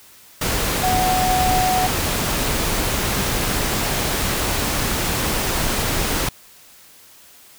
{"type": "tone in noise", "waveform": "sine", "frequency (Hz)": 740, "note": "F#5", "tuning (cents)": 0, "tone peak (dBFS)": -17, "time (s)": [0.83, 1.87], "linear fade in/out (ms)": 5, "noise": "pink", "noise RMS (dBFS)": -21, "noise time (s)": [0.41, 6.29], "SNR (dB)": 1, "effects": ["white hiss -47 dBFS RMS until 7.58 s"]}